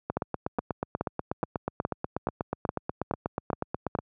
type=two click trains; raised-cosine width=1 ms; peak=-13 / -14 dBFS; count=10 / 33; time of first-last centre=0.17-3.952 / 0.1-3.988 s; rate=2.38 / 8.23 Hz; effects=high-pass 80 Hz 12 dB/octave